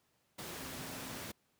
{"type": "tone in noise", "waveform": "sine", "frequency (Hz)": 261.8, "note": "C4", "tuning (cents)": 1, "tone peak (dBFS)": -52, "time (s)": [0.58, 1.24], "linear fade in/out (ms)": 10, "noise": "pink", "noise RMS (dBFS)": -44, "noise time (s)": [0.38, 1.32], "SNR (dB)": -11, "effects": ["pink hiss -75 dBFS RMS until 1.59 s", "high-pass 100 Hz 12 dB/octave"]}